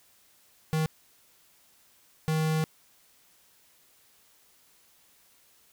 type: tone bursts at uneven times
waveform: square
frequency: 157.5 Hz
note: D#3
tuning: 21 cents sharp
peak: -25 dBFS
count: 2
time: 0.73-0.86 / 2.28-2.64 s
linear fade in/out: 0 ms
effects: white hiss -62 dBFS RMS until 5.72 s